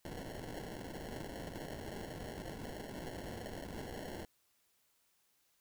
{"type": "noise with sample-and-hold", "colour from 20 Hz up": "violet", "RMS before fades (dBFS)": -45, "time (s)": [0.05, 4.25], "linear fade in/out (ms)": 2, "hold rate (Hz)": 1225, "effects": ["white hiss -75 dBFS RMS until 5.6 s"]}